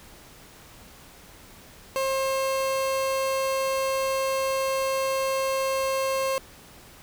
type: tone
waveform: 30% pulse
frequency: 534 Hz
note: C5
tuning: 35 cents sharp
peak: -21 dBFS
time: 1.96-6.38 s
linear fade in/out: 0 ms
effects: pink hiss -49 dBFS RMS until 7.02 s